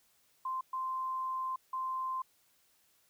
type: tone bursts at uneven times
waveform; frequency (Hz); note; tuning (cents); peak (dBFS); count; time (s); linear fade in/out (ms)
sine; 1042; C6; -7; -33; 3; 0.45-0.61 / 0.73-1.56 / 1.73-2.22; 5
effects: white hiss -70 dBFS RMS until 3.09 s